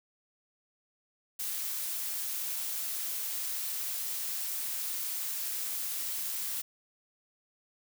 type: noise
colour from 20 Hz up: blue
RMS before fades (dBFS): -35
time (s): 1.39-6.62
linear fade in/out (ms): 10
effects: none